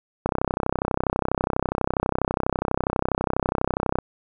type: click train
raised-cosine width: 1 ms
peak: -7 dBFS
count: 121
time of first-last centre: 0.26-3.987 s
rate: 32.2 Hz
effects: none